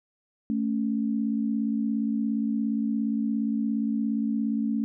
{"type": "tone pair together", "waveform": "sine", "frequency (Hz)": [220, 277.2], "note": ["A3", "C#4"], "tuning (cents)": [0, 0], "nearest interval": "major third", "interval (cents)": 400, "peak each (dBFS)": [-25, -29], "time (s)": [0.5, 4.84], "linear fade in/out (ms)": 0, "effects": []}